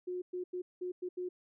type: tone bursts at uneven times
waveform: sine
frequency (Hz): 361.6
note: F#4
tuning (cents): -40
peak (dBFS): -35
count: 6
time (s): 0.07-0.22 / 0.33-0.44 / 0.53-0.62 / 0.81-0.92 / 1.02-1.09 / 1.17-1.29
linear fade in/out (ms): 10
effects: none